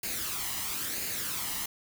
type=noise with flanger; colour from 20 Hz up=white; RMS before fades=-34 dBFS; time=0.03-1.66 s; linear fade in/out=5 ms; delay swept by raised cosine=0.43 to 1.01 ms; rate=0.99 Hz; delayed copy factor=+0.55; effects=none